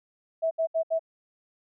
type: tone bursts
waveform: sine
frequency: 651 Hz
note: E5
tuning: 22 cents flat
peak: -22 dBFS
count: 4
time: 0.42-0.994 s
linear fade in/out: 20 ms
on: 91 ms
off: 70 ms
effects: none